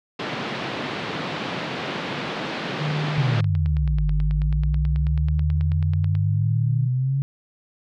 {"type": "band-pass noise", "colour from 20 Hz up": "pink", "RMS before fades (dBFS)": -29, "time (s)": [0.19, 3.41], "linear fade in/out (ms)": 5, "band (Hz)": [140, 3900], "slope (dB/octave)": 24}
{"type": "click train", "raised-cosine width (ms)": 0.3, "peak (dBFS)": -23, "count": 36, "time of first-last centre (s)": [2.36, 6.152], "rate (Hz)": 9.23}
{"type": "tone", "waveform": "sine", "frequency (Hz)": 150.6, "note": "D3", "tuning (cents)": 44, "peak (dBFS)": -23, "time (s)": [2.79, 6.88], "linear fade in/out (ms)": 20}
{"type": "exponential two-way sweep", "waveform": "sine", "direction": "down then up", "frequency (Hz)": [139.8, 48.58, 139.8], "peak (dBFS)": -19, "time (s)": [3.18, 7.22], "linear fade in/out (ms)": 0, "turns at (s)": 4.09}
{"effects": []}